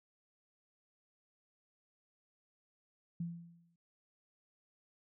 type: tone with exponential decay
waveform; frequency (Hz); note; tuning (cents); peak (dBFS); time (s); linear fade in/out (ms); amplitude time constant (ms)
sine; 169.9; F3; -47; -34; 3.2-3.76; 5; 120
effects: none